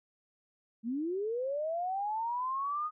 sine linear sweep, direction up, 215.8 to 1250 Hz, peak -31 dBFS, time 0.83-2.91 s, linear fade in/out 50 ms, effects none

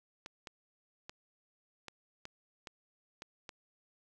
clicks, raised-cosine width 0.2 ms, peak -27 dBFS, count 8, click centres 0.261 / 0.472 / 1.095 / 1.883 / 2.254 / 2.672 / 3.221 / 3.492 s, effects none

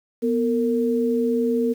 sine tone pair together, 244.1 / 457.5 Hz, B3 / A#4, -20 / -32 cents, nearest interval major seventh, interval 1088 cents, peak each -21 dBFS, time 0.22-1.74 s, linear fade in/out 20 ms, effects 8-bit

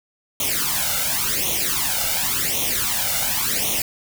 white noise with flanger, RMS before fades -22 dBFS, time 0.4-3.82 s, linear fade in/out 2 ms, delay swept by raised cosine 0.31 to 1.41 ms, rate 0.91 Hz, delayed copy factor +0.8, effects none

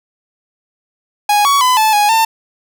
45% pulse tone with pitch steps, 828 / 1123 / 1008 / 871 / 830 / 897 Hz, G#5 / C#6 / B5 / A5 / G#5 / A5, -5 / +22 / +35 / -18 / -1 / +33 cents, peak -9 dBFS, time 1.29-2.25 s, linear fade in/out 5 ms, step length 160 ms, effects none

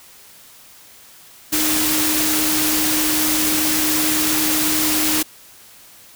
sine tone in noise, 308.6 Hz, D#4, 14 cents flat, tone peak -22 dBFS, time 1.52-5.23 s, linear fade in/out 10 ms, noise white, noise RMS -19 dBFS, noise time 1.52-5.23 s, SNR -6 dB, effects white hiss -45 dBFS RMS until 6.15 s

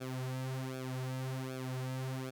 sawtooth tone with flanger, 130 Hz, C3, 11 cents flat, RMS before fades -39 dBFS, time 0-2.31 s, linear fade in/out 20 ms, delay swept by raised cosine 1 to 5 ms, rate 1.3 Hz, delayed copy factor -0.95, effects none

